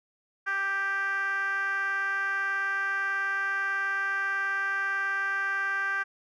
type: tone with band-pass filter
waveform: 10% pulse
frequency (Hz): 392.6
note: G4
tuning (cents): +3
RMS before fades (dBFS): -29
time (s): 0.46-6.04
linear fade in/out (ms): 20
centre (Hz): 1500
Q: 5.6
effects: none